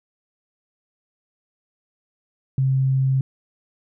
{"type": "tone", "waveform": "sine", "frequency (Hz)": 133.1, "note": "C3", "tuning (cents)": 30, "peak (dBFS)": -16, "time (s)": [2.58, 3.21], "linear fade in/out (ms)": 2, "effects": []}